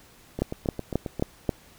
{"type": "two click trains", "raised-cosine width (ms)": 2, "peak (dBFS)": [-9, -17], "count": [5, 7], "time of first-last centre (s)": [[0.42, 1.492], [0.39, 1.196]], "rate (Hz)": [3.73, 7.44], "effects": ["pink hiss -54 dBFS RMS until 1.78 s"]}